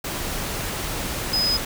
sine tone in noise, 5030 Hz, D#8, 18 cents sharp, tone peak -19 dBFS, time 1.33-1.57 s, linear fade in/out 5 ms, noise pink, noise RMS -28 dBFS, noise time 0.04-1.65 s, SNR +6 dB, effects none

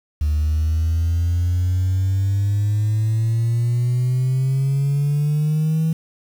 sine exponential sweep, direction up, 74.1 to 162.1 Hz, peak -14 dBFS, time 0.21-5.93 s, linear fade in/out 5 ms, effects tanh soft clip ceiling -14 dBFS + 7-bit

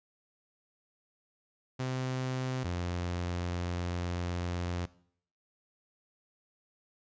sawtooth tone pair in turn, 129.2 / 87.94 Hz, C3 / F2, -21 / +13 cents, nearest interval perfect fifth, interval 666 cents, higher first, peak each -28 dBFS, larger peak neither, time 1.79-2.64 / 2.64-4.86 s, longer second, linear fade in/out 10 ms, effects noise-tail reverb RT60 0.6 s tail -19 dB re dry + resampled to 16000 Hz

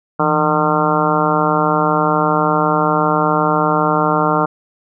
harmonic tone with a mistuned harmonic, 152.1 Hz, D#3, 39 cents flat, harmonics 1 / 2 / 3 / 4 / 5 / 6 / 7 / 8 / 9, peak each -21 / -21 / -21 / -21 / -21 / -21 / -21 / -21 / -21 dBFS, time 0.19-4.46 s, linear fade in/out 10 ms, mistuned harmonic 1, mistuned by +150 cents, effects none

